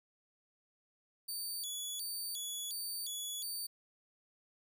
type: tone with vibrato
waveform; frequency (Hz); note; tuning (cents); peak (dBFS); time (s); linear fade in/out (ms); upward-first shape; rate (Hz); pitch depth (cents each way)
15% pulse; 3951; B7; 0; -32; 1.28-3.67; 10; square; 1.4; 260
effects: none